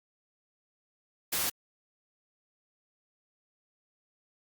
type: noise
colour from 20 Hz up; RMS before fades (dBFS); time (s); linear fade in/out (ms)
white; -30; 1.32-1.5; 10
effects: Opus 48 kbps